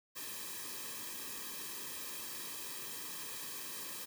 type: noise with comb filter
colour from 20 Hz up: white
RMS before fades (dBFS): -44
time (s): 0.15-4.06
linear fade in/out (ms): 20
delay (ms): 1.4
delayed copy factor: -1
effects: none